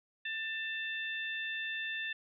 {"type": "harmonic tone", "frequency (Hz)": 890, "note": "A5", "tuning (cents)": 20, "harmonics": [2, 3, 4], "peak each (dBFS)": [-37, -41, -43], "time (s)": [0.25, 2.13], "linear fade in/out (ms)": 5, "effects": []}